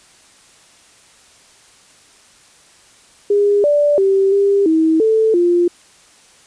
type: tone with pitch steps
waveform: sine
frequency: 407.7 / 585 / 388.6 / 399 / 320.3 / 441.3 / 349.1 Hz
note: G#4 / D5 / G4 / G4 / E4 / A4 / F4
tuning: -32 / -7 / -15 / +31 / -50 / +5 / -1 cents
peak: -10 dBFS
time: 3.3-5.68 s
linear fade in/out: 5 ms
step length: 340 ms
effects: white hiss -48 dBFS RMS until 6.46 s + resampled to 22050 Hz